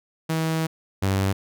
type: tone pair in turn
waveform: sawtooth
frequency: 160.8 / 96.89 Hz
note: E3 / G2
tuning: -43 / -20 cents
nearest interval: major sixth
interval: 877 cents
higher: first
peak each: -18 / -16 dBFS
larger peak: second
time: 0.29-0.67 / 1.02-1.33 s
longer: first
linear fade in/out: 10 ms
effects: none